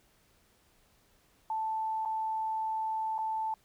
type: tone with dropouts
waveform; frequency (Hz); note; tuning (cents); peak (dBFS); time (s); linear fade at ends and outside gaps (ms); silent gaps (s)
sine; 880; A5; 0; -30; 1.5-3.54; 2; 2.051-2.057 / 3.181-3.187
effects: pink hiss -67 dBFS RMS until 3.64 s